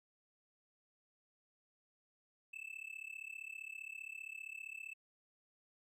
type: tone with amplitude modulation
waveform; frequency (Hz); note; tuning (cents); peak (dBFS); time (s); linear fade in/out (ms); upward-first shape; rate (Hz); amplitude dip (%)
triangle; 2631; E7; -4; -40; 2.53-4.94; 10; sine; 35.2; 95
effects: none

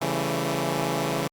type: chord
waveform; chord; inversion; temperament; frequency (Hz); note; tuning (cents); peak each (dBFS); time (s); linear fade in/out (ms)
10% pulse; A dominant seventh; first; equal with one note detuned; 138.59 / 166.54 / 196 / 220; C#3 / E3 / G3 / A3; 0 / +18 / 0 / 0; -20 / -20 / -26 / -25; 0.01-1.28; 10
effects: Opus 48 kbps

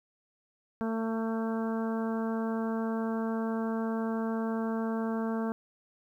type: harmonic tone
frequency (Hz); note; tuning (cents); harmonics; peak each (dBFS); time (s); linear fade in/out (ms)
224.5; A3; +35; 1 / 2 / 3 / 4 / 5 / 6 / 7; -30 / -36 / -40 / -42 / -44 / -46 / -47; 0.81-5.52; 0
effects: 11-bit

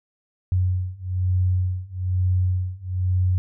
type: beating tone pair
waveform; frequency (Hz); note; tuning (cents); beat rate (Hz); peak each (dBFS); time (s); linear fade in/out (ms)
sine; 91.1 / 92.2; F#2 / F#2; -26 / -6; 1.1; -23 / -22; 0.52-3.38; 0
effects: none

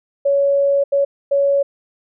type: tone bursts at uneven times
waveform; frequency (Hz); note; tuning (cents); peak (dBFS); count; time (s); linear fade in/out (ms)
sine; 560; C#5; +18; -12; 3; 0.25-0.84 / 0.92-1.05 / 1.31-1.63; 10
effects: none

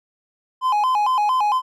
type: tone with vibrato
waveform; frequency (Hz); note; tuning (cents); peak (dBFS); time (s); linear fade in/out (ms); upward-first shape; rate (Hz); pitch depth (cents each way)
triangle; 926; A#5; -12; -14; 0.61-1.62; 50; square; 4.4; 180
effects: none

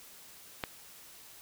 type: click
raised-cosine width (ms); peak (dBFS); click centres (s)
0.3; -16; 0.638
effects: white hiss -53 dBFS RMS until 1.41 s

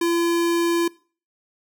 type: tone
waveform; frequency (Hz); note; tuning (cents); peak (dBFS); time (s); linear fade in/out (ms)
square; 340; F4; -46; -19; 0.01-0.88; 5
effects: noise-tail reverb RT60 0.4 s tail -22 dB re dry

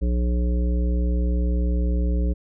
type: harmonic tone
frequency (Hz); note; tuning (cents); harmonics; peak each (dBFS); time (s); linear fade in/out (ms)
60.1; B1; -46; 1 / 3 / 5 / 7 / 9; -19 / -29 / -33 / -36 / -38; 0.01-2.34; 20
effects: none

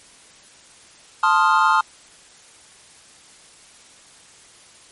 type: chord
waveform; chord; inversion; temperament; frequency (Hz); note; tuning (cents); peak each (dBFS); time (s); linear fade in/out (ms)
triangle; F dominant seventh; first; equal; 880 / 1046.5 / 1244.5 / 1396.9; A5 / C6 / Eb6 / F6; 0 / 0 / 0 / 0; -17 / -17 / -17 / -18; 1.23-1.81; 5
effects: white hiss -48 dBFS RMS until 4.91 s + MP3 48 kbps

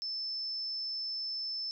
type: tone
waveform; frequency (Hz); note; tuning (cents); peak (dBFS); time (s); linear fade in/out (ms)
sine; 5274; E8; 0; -34; 0.02-1.71; 0
effects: none

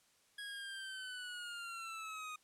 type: linear sweep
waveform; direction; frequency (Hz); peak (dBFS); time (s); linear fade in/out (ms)
25% pulse; down; 1661.2 to 1236; -40; 0.38-2.36; 5
effects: white hiss -71 dBFS RMS until 2.43 s + low-pass 10000 Hz 12 dB/octave

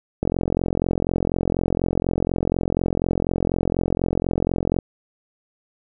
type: click train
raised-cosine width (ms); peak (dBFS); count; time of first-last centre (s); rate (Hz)
2; -7; 202; 0.23-4.788; 44.1
effects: none

